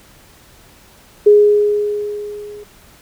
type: tone with level ramp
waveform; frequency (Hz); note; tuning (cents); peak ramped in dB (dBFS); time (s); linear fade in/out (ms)
sine; 415.3; G#4; 0; -3 to -31; 1.26-2.64; 10
effects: pink hiss -46 dBFS RMS until 3.01 s